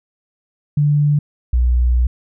sine tone pair in turn, 146.83 / 61.06 Hz, D3 / B1, 0 / -19 cents, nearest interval octave + minor third, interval 1519 cents, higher first, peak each -11 dBFS, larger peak neither, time 0.77-1.19 / 1.53-2.07 s, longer second, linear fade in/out 5 ms, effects none

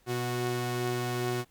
sawtooth tone pair together, 123.15 / 367 Hz, B2 / F#4, -5 / -14 cents, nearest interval octave + perfect fifth, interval 1891 cents, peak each -28 / -28 dBFS, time 0.06-1.45 s, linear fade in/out 50 ms, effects pink hiss -66 dBFS RMS until 1.5 s

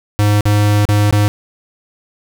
square tone with dropouts, 103.83 Hz, G#2, in tune, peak -10 dBFS, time 0.19-1.28 s, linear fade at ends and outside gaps 0 ms, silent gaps 0.408-0.455 / 0.853-0.889 / 1.109-1.126 s, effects none

